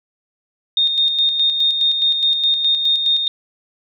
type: tone with tremolo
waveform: sine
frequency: 3676 Hz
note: A#7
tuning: 25 cents flat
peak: -12 dBFS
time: 0.77-3.28 s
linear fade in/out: 2 ms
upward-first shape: square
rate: 4.8 Hz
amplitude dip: 45%
effects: none